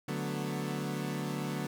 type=chord; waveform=30% pulse; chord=B minor seventh; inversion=first; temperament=equal; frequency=146.83 / 185 / 220 / 246.9 Hz; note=D3 / F#3 / A3 / B3; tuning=0 / 0 / 0 / 0 cents; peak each=-34 / -36 / -38 / -38 dBFS; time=0.08-1.67 s; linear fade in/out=5 ms; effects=none